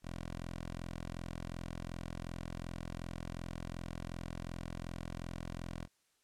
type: tone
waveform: 10% pulse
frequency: 42.71 Hz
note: F1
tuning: 38 cents flat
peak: -33 dBFS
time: 0.02-5.88 s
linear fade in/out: 50 ms
effects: white hiss -75 dBFS RMS until 6.23 s + low-pass 10000 Hz 12 dB/octave